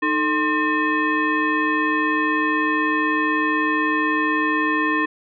sine tone with frequency modulation, 1056 Hz, C6, 16 cents sharp, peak -17 dBFS, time 0.02-5.06 s, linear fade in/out 10 ms, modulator 748 Hz, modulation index 1.5, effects none

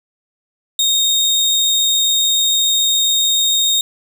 30% pulse tone, 3707 Hz, A#7, 10 cents flat, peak -10 dBFS, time 0.79-3.81 s, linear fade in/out 2 ms, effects none

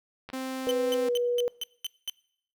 clicks, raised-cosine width 0.3 ms, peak -25 dBFS, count 2, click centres 0.29 / 0.301 s
sawtooth tone, 261.6 Hz, C4, in tune, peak -28 dBFS, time 0.33-1.09 s, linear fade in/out 5 ms
sine tone with pitch glide, 496.5 to 484.9 Hz, B4 to B4, +9 to -32 cents, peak -24 dBFS, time 0.67-1.48 s, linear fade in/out 0 ms, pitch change -41 cents, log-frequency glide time 1.02-1.08 s
40% pulse tone bursts, 3053 Hz, G7, 46 cents flat, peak -29 dBFS, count 7, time 0.69-2.097 s, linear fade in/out 0 ms, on 21 ms, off 210 ms
effects noise-tail reverb RT60 0.7 s tail -24 dB re dry

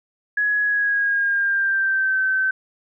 sine tone with pitch glide, 1678 to 1538.7 Hz, G#6 to G6, +17 to -33 cents, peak -17 dBFS, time 0.37-2.51 s, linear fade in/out 5 ms, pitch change -150 cents, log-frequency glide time 0.62-2.19 s, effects none

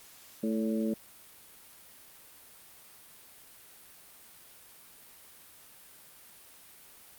harmonic tone with a mistuned harmonic, 110 Hz, A2, in tune, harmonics 2 / 3 / 4 / 5, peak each -29 / -35 / -37 / -39 dBFS, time 0.43-0.94 s, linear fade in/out 5 ms, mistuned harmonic 5, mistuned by +42 cents, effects white hiss -54 dBFS RMS until 7.18 s + Opus 48 kbps

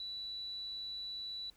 sine tone, 3951 Hz, B7, in tune, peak -40 dBFS, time 0-1.5 s, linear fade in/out 2 ms, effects added 50 Hz sine -69 dBFS peak until 1.56 s + pink hiss -68 dBFS RMS until 1.56 s

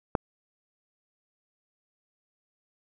click, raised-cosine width 1 ms, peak -9 dBFS, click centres 0.152 s, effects none

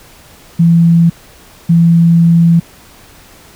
sine tone bursts at uneven times, 168.1 Hz, E3, 34 cents sharp, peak -4 dBFS, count 2, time 0.59-1.1 / 1.69-2.6 s, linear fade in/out 10 ms, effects pink hiss -40 dBFS RMS until 3.55 s

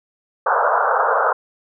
white band-pass noise, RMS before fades -17 dBFS, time 0.46-1.33 s, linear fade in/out 5 ms, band 450 to 1500 Hz, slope 96 dB/octave, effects none

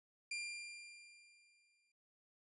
sawtooth tone with exponential decay, 2389 Hz, D7, 29 cents sharp, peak -36 dBFS, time 0.31-1.92 s, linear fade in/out 5 ms, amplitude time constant 350 ms, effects resampled to 24000 Hz

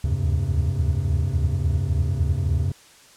triangle tone cluster, 74.8 / 78.4 / 87.6 / 98.2 / 133.7 Hz, D2 / D#2 / F2 / G2 / C3, +32 / +14 / +6 / +4 / +38 cents, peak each -24 dBFS, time 0.04-2.72 s, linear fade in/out 5 ms, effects white hiss -50 dBFS RMS until 3.16 s + low-pass 9000 Hz 12 dB/octave

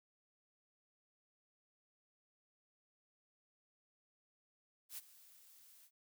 blue noise with ADSR envelope, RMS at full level -45 dBFS, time 4.89-5.91 s, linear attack 86 ms, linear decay 27 ms, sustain -18 dB, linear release 66 ms, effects none

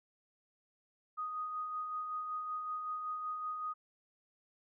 sine tone with tremolo, 1244.5 Hz, D#6, in tune, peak -35 dBFS, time 1.17-3.74 s, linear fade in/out 20 ms, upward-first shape sine, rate 5.3 Hz, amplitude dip 35%, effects none

